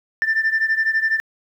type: beating tone pair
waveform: sine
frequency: 1776 / 1788 Hz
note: A6 / A6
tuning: +16 / +27 cents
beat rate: 12 Hz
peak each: -17 / -20 dBFS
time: 0.22-1.2 s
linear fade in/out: 0 ms
effects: tanh soft clip ceiling -12 dBFS + 9-bit

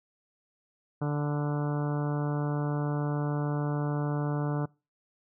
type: harmonic tone with a mistuned harmonic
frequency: 146.83 Hz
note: D3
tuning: in tune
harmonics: 1 / 2 / 3 / 4 / 5 / 6 / 7 / 8 / 9 / 10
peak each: -28 / -34 / -38 / -40 / -42 / -44 / -45 / -46 / -47 / -48 dBFS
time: 1.01-4.66 s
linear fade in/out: 10 ms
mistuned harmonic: 7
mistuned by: -23 cents
effects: noise-tail reverb RT60 0.3 s tail -25 dB re dry

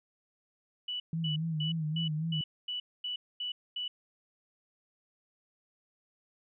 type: tone bursts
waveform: sine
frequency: 2960 Hz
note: F#7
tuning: in tune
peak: -33 dBFS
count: 9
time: 0.88-3.88 s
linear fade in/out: 5 ms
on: 120 ms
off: 240 ms
type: tone with vibrato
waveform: sine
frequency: 158.6 Hz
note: D#3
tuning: 33 cents sharp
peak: -30 dBFS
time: 1.13-2.41 s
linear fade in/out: 2 ms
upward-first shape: sine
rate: 3.7 Hz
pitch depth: 73 cents each way
effects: none

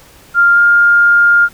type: tone with pitch glide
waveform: sine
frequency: 1396.9 to 1408.2 Hz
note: F6 to F6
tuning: 0 to +14 cents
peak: -5 dBFS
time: 0.34-1.49 s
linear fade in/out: 50 ms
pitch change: +14 cents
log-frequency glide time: 0.53-0.59 s
effects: pink hiss -42 dBFS RMS until 1.53 s

